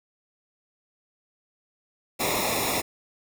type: noise with comb filter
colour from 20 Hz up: pink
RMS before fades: -26 dBFS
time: 2.19-2.82 s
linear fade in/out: 20 ms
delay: 0.65 ms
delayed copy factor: -0.9
effects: none